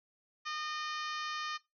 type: harmonic tone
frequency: 611 Hz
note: D#5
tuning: 32 cents flat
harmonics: 2 / 3 / 4 / 5 / 6 / 7 / 8 / 9 / 10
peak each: -39 / -43 / -45 / -47 / -49 / -50 / -51 / -52 / -53 dBFS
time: 0.45-1.58 s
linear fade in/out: 20 ms
effects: noise-tail reverb RT60 0.2 s tail -18 dB re dry